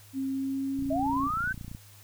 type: tone with pitch glide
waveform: sine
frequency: 268.1 to 274.4 Hz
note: C4 to C#4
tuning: +42 to -17 cents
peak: -28 dBFS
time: 0.13-1.3 s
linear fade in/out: 50 ms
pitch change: +41 cents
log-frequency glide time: 0.3-0.99 s
type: click train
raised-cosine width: 5 ms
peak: -28 dBFS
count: 29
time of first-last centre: 0.79-1.749 s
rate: 29.2 Hz
type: linear sweep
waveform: sine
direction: up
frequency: 605 to 1568 Hz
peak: -27 dBFS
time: 0.9-1.53 s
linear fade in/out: 10 ms
effects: added 102 Hz sine -53 dBFS peak until 2.03 s + white hiss -55 dBFS RMS until 2.03 s